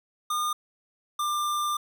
square tone pair in turn, 1214 / 1192.5 Hz, D#6 / D6, -43 / +26 cents, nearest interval unison, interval 31 cents, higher first, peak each -26 dBFS, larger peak neither, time 0.3-0.53 / 1.19-1.77 s, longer second, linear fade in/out 5 ms, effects none

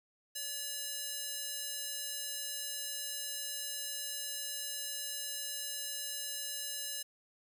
square tone with high-pass filter, 574 Hz, D5, 40 cents flat, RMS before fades -40 dBFS, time 0.35-7.03 s, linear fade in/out 10 ms, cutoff 4500 Hz, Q 0.54, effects none

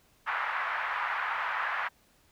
white band-pass noise, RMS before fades -32 dBFS, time 0.26-1.89 s, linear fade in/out 20 ms, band 860 to 1800 Hz, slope 24 dB/octave, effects pink hiss -65 dBFS RMS until 2.31 s

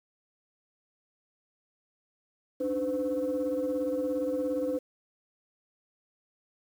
sine tone cluster, 286.8 / 304 / 509 Hz, D4 / D#4 / C5, -41 / -40 / -48 cents, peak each -32 / -34 / -28 dBFS, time 2.6-4.79 s, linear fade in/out 10 ms, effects tanh soft clip ceiling -22 dBFS + 9-bit

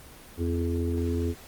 harmonic tone, 84.8 Hz, E2, 50 cents sharp, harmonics 1 / 3 / 4 / 5, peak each -27 / -31 / -33 / -33 dBFS, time 0.37-1.35 s, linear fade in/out 50 ms, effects pink hiss -48 dBFS RMS until 1.47 s + Opus 24 kbps

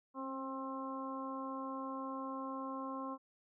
harmonic tone with a mistuned harmonic, 265.6 Hz, C4, 26 cents sharp, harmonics 1 / 2 / 3 / 4 / 5, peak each -43 / -47 / -51 / -43 / -53 dBFS, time 0.14-3.18 s, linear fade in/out 50 ms, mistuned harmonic 1, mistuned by +19 cents, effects none

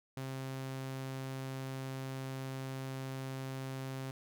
sawtooth tone, 132.9 Hz, C3, 27 cents sharp, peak -35 dBFS, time 0.17-4.11 s, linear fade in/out 2 ms, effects none

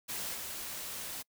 white noise with level steps, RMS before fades -38 / -41 dBFS, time 0.08-1.23 s, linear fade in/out 20 ms, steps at 0.33 s, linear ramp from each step 20 ms, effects noise-tail reverb RT60 0.1 s tail -26 dB re dry

